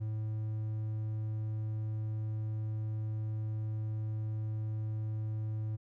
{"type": "tone", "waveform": "triangle", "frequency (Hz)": 108.6, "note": "A2", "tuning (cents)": -22, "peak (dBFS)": -31, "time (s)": [0, 5.77], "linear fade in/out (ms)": 20, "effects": []}